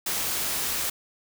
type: noise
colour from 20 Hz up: white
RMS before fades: -28 dBFS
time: 0.06-0.9 s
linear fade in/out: 5 ms
effects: none